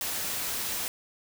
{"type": "noise", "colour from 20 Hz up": "white", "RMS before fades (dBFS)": -32, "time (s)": [0.01, 0.88], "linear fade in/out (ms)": 0, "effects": []}